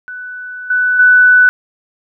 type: tone with level steps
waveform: sine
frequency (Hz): 1492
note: F#6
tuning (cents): +14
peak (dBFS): -24 / -10 / -4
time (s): 0.08-1.49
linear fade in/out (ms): 0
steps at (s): 0.7 / 0.99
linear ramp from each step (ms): 5
effects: none